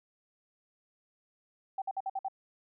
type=tone bursts; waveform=sine; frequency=773 Hz; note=G5; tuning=24 cents flat; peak=-31 dBFS; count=6; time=1.78-2.284 s; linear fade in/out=5 ms; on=39 ms; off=54 ms; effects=none